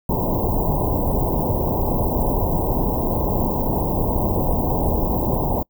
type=band-stop noise; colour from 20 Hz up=pink; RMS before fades=-20 dBFS; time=0.09-5.63 s; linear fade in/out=5 ms; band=1000 to 15000 Hz; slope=96 dB/octave; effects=noise-tail reverb RT60 0.1 s tail -26 dB re dry